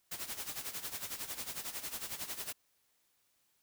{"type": "noise with tremolo", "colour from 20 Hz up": "white", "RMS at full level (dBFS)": -39, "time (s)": [0.11, 2.53], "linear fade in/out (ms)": 10, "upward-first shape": "sine", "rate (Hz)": 11, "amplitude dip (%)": 75, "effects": ["white hiss -75 dBFS RMS until 3.62 s"]}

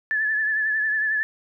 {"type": "tone with vibrato", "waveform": "sine", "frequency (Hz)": 1734, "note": "A6", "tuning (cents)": -26, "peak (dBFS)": -20, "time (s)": [0.11, 1.23], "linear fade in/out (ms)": 0, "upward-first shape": "triangle", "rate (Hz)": 11, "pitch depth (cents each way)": 51, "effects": []}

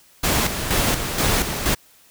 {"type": "noise with tremolo", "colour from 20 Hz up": "pink", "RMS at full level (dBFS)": -19, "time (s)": [0.23, 1.75], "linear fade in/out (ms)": 10, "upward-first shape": "square", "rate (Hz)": 2.1, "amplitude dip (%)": 55, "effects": ["white hiss -53 dBFS RMS until 2.1 s"]}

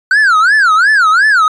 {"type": "tone with vibrato", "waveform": "triangle", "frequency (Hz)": 1480, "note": "F#6", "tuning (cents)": 0, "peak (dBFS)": -4, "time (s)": [0.11, 1.48], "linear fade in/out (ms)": 2, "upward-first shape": "sine", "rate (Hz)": 2.8, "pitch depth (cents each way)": 290, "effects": ["resampled to 22050 Hz"]}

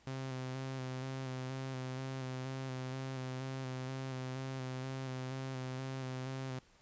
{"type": "tone with vibrato", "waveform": "sawtooth", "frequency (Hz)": 130.81, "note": "C3", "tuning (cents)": 0, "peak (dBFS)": -35, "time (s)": [0.07, 6.59], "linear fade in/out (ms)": 0, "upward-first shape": "square", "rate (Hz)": 2.1, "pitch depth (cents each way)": 23, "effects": ["pink hiss -66 dBFS RMS until 6.81 s", "resampled to 16000 Hz"]}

